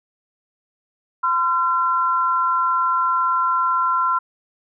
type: tone pair together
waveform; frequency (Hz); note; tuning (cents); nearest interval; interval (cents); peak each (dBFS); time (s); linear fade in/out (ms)
sine; 1025.2 / 1363; C6 / F6; -36 / -43; perfect fourth; 493; -19 / -19; 1.23-4.19; 10
effects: none